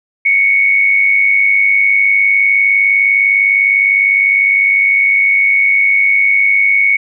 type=tone with amplitude modulation; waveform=sine; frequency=2217 Hz; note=C#7; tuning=in tune; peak=-5 dBFS; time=0.25-6.97 s; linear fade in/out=10 ms; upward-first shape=sine; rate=99.8 Hz; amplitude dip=55%; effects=none